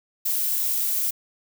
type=noise; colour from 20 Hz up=violet; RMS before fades=-24 dBFS; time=0.25-1.11 s; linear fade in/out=10 ms; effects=none